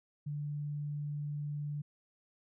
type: tone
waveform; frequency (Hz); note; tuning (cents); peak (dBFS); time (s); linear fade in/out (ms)
sine; 146.83; D3; 0; -35; 0.26-1.82; 10
effects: none